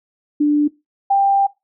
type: tone pair in turn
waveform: sine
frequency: 295.1 / 791.2 Hz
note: D4 / G5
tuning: +8 / +16 cents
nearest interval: octave + perfect fourth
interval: 1708 cents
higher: second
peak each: -11 dBFS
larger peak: neither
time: 0.4-0.68 / 1.1-1.47 s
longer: second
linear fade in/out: 10 ms
effects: noise-tail reverb RT60 0.2 s tail -19 dB re dry